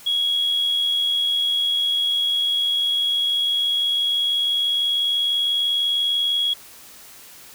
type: tone with amplitude modulation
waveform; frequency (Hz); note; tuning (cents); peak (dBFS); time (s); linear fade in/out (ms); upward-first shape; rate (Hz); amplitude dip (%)
sine; 3322; G#7; 0; -15; 0.06-6.54; 10; sine; 80.1; 40
effects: tanh soft clip ceiling -14 dBFS + white hiss -44 dBFS RMS until 7.54 s